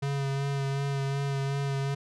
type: tone with vibrato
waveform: square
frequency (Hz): 138.59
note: C#3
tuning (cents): 0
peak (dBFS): -28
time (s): 0.02-1.95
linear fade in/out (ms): 10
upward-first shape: sine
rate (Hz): 2.7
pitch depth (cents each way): 21
effects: low-pass 7000 Hz 12 dB/octave